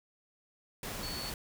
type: tone in noise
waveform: sine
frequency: 4435 Hz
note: C#8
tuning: in tune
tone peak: -40 dBFS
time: 1.03-1.3 s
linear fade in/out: 2 ms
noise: pink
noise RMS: -40 dBFS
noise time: 0.83-1.34 s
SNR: -3 dB
effects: none